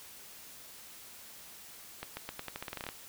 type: accelerating click train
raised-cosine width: 0.3 ms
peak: -22 dBFS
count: 14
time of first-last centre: 2.03-2.889 s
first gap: 140 ms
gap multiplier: 0.86
effects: white hiss -51 dBFS RMS until 3.08 s

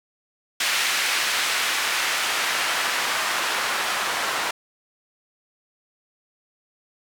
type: noise with band-pass filter sweep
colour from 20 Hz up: white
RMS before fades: -24 dBFS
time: 0.6-4.51 s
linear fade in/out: 5 ms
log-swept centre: 2200 to 1100 Hz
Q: 0.85
effects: none

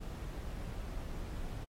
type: noise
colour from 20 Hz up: brown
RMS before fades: -41 dBFS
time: 0-1.65 s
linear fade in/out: 20 ms
effects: AAC 48 kbps

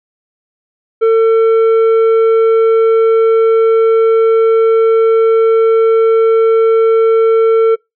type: tone with tanh clipping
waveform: sine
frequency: 450 Hz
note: A4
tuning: 39 cents sharp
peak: -7 dBFS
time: 1.01-7.76 s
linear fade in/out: 20 ms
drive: 7 dB
effects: noise-tail reverb RT60 0.2 s tail -25 dB re dry

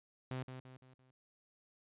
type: tone with echo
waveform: sawtooth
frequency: 129.1 Hz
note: C3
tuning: 23 cents flat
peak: -35 dBFS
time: 0.31-0.43 s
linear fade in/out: 2 ms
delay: 170 ms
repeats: 4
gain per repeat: -7 dB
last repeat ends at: 1.11 s
effects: resampled to 8000 Hz

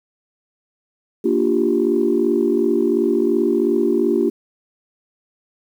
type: chord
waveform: sine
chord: G minor seventh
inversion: first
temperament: equal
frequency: 233.1 / 293.7 / 349.2 / 392 Hz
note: Bb3 / D4 / F4 / G4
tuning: 0 / 0 / 0 / 0 cents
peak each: -21 / -21 / -18 / -19 dBFS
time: 1.24-4.3 s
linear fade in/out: 10 ms
effects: tanh soft clip ceiling -5 dBFS + 8-bit

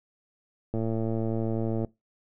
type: click train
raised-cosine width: 2 ms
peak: -17 dBFS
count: 125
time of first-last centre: 0.74-1.847 s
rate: 112 Hz
effects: noise-tail reverb RT60 0.2 s tail -21 dB re dry

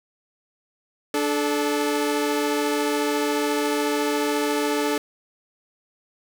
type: tone pair together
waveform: sawtooth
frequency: 293.7 / 433.5 Hz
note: D4 / A4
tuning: 0 / -26 cents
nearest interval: perfect fifth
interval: 674 cents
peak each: -20 dBFS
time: 1.14-4.98 s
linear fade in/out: 2 ms
effects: none

